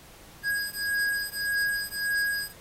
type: beating tone pair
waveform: square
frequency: 1644 / 1645.7 Hz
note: G#6 / G#6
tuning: -18 / -16 cents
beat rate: 1.7 Hz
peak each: -30 dBFS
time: 0.43-2.53 s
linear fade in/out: 50 ms
effects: pink hiss -51 dBFS RMS until 2.6 s + AAC 48 kbps